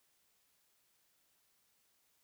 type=silence; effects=white hiss -75 dBFS RMS until 2.23 s